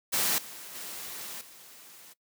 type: noise with level steps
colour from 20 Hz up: white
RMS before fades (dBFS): -27 / -44 / -40 / -51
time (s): 0.12-2.14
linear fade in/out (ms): 20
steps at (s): 0.38 / 0.75 / 1.41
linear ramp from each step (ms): 2
effects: noise-tail reverb RT60 0.1 s tail -20 dB re dry + high-pass 150 Hz 12 dB/octave